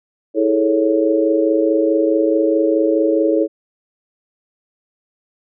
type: chord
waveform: sine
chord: A major seventh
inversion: second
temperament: equal with one note detuned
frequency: 324 / 415.3 / 440 / 554.4 Hz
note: E4 / G#4 / A4 / C#5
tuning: -30 / 0 / 0 / 0 cents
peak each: -16 / -22 / -18 / -18 dBFS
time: 0.34-3.48 s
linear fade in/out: 50 ms
effects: none